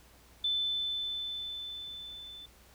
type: tone with level ramp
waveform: sine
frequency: 3520 Hz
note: A7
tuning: in tune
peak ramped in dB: -27 to -45 dBFS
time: 0.44-2.46 s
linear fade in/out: 5 ms
effects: added 60 Hz sine -60 dBFS peak until 2.74 s + pink hiss -60 dBFS RMS until 2.74 s